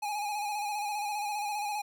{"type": "tone with vibrato", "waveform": "square", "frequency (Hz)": 830.6, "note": "G#5", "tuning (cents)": 0, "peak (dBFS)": -32, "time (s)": [0.02, 1.82], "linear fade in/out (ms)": 10, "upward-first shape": "square", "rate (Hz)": 15, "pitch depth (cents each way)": 36, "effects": []}